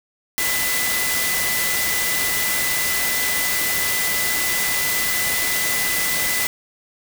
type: tone in noise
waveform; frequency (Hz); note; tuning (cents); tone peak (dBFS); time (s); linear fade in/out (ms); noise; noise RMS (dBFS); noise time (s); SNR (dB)
sine; 2002; B6; +23; -24; 0.38-6.47; 0; white; -22; 0.38-6.47; -5
effects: none